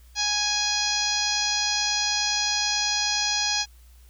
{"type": "harmonic tone", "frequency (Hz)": 830.6, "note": "G#5", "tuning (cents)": 0, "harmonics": [1, 2, 3, 4, 5, 6, 7, 8], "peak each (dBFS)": [-32, -33, -32, -31, -29, -28, -30, -33], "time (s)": [0.15, 3.66], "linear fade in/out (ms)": 50, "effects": ["added 60 Hz sine -48 dBFS peak until 4.09 s", "white hiss -60 dBFS RMS until 4.09 s"]}